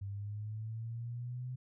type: linear sweep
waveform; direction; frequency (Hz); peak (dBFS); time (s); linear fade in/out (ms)
sine; up; 98 to 127.7; -38; 0.01-1.56; 10
effects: none